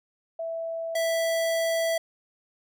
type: tone pair in turn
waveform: sine / square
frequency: 659.3 / 659.3 Hz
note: E5 / E5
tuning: 0 / 0 cents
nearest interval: unison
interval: 0 cents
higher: neither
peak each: -29 / -24 dBFS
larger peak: second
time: 0.39-0.95 / 0.95-1.98 s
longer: second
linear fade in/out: 5 ms
effects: none